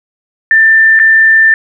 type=tone with dropouts; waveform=sine; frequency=1783 Hz; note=A6; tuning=22 cents sharp; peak=-3 dBFS; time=0.51-1.54 s; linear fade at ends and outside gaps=1 ms; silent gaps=0.991-0.998 s; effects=none